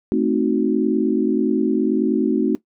sine chord, A diminished seventh, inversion none, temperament equal, 220 / 261.6 / 311.1 / 370 Hz, A3 / C4 / Eb4 / Gb4, 0 / 0 / 0 / 0 cents, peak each -21 dBFS, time 0.12-2.55 s, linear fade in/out 0 ms, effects noise-tail reverb RT60 0.1 s tail -17 dB re dry

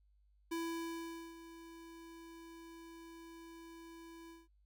square tone with ADSR envelope, 332.3 Hz, E4, 14 cents sharp, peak -37 dBFS, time 0.51-4.48 s, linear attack 11 ms, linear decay 820 ms, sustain -15 dB, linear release 180 ms, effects noise-tail reverb RT60 0.1 s tail -20 dB re dry + added 50 Hz sine -67 dBFS peak until 4.65 s

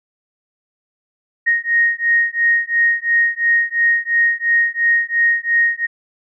sine beating tone pair, 1864.7 / 1867.6 Hz, A#6 / A#6, 0 / +3 cents, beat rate 2.9 Hz, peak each -16 dBFS, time 1.46-5.87 s, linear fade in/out 20 ms, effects none

